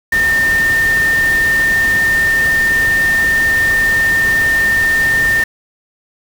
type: tone in noise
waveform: sine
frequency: 1811 Hz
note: A6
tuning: 49 cents sharp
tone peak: -10 dBFS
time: 0.12-5.44 s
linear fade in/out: 5 ms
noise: pink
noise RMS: -24 dBFS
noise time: 0.12-5.44 s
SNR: +11 dB
effects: none